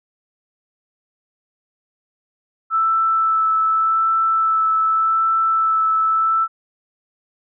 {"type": "tone with vibrato", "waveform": "sine", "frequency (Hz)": 1318.5, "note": "E6", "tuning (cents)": 0, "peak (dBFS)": -14, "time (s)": [2.7, 6.48], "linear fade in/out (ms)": 50, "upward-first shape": "sine", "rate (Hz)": 0.85, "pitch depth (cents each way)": 11, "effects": []}